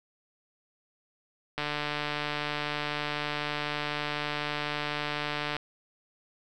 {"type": "click train", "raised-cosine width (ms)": 0.3, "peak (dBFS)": -15, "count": 591, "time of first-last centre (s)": [1.58, 5.566], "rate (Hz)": 148, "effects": []}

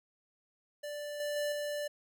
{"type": "tone with level steps", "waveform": "square", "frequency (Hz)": 587.3, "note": "D5", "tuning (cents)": 0, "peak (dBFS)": [-39, -34, -32, -35], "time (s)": [0.83, 1.88], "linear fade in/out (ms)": 10, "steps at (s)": [1.2, 1.36, 1.52], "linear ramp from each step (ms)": 2, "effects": []}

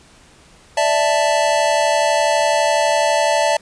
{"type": "chord", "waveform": "square", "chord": "D suspended second", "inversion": "none", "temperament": "equal", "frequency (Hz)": [587.3, 659.3, 880], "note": ["D5", "E5", "A5"], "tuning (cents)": [0, 0, 0], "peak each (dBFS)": -19, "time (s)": [0.77, 3.57], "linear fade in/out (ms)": 5, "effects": ["pink hiss -48 dBFS RMS until 3.61 s", "resampled to 22050 Hz"]}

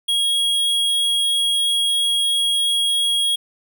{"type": "tone", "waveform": "square", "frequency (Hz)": 3299, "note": "G#7", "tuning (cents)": -12, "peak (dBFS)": -17, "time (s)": [0.08, 3.36], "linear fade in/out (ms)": 10, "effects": []}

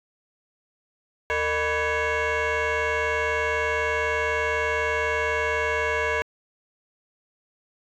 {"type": "tone with frequency modulation", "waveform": "sine", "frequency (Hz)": 608, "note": "D#5", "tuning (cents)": -40, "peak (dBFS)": -19, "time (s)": [1.3, 6.22], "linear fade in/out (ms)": 0, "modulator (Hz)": 532, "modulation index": 3.4, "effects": ["tanh soft clip ceiling -21 dBFS"]}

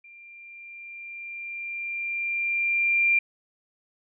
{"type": "tone with level ramp", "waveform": "sine", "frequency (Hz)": 2381, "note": "D7", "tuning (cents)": 23, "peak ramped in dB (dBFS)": [-46, -17], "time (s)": [0.04, 3.19], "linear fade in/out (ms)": 5, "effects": []}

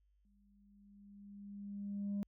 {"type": "tone with exponential growth", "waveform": "sine", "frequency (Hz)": 201.7, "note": "G3", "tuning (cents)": 50, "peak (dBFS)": -32, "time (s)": [0.25, 2.23], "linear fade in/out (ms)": 0, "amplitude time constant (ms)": 430, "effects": ["tanh soft clip ceiling -34 dBFS", "added 50 Hz sine -70 dBFS peak until 2.27 s"]}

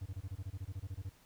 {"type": "tone bursts", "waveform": "triangle", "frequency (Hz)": 95.2, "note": "F#2", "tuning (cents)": 50, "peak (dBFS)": -36, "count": 15, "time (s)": [0.01, 1.096], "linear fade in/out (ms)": 10, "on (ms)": 50, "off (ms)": 24, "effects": ["pink hiss -65 dBFS RMS until 1.25 s"]}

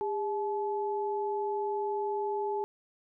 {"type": "tone pair together", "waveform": "sine", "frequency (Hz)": [405.9, 860], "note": ["G#4", "A5"], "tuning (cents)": [-40, -40], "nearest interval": "octave + minor second", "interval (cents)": 1300, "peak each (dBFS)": [-31, -33], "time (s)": [0.01, 2.64], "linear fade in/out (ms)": 0, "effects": []}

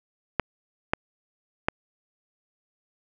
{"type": "clicks", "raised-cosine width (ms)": 0.5, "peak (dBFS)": -6, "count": 3, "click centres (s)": [0.397, 0.935, 1.685], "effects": []}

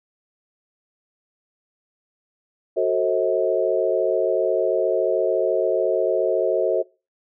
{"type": "chord", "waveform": "sine", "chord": "F# diminished seventh", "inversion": "none", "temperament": "just", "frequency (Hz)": [370, 444, 532.8, 639.4], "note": ["F#4", "A4", "C5", "Eb5"], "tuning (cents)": [0, 16, 31, 47], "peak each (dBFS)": -23, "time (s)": [2.76, 6.83], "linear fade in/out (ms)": 20, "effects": ["noise-tail reverb RT60 0.3 s tail -22 dB re dry"]}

